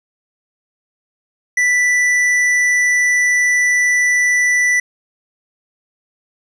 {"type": "tone with hard clipping", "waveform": "sine", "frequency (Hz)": 1975.5, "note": "B6", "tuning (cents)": 0, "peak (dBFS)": -13, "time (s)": [1.57, 4.8], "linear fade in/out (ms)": 5, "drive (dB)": 8, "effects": []}